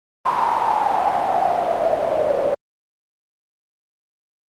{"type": "noise with band-pass filter sweep", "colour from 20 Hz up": "pink", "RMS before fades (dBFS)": -19, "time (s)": [0.25, 2.55], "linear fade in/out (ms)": 10, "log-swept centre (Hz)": [980, 550], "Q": 9.8, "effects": ["Opus 48 kbps"]}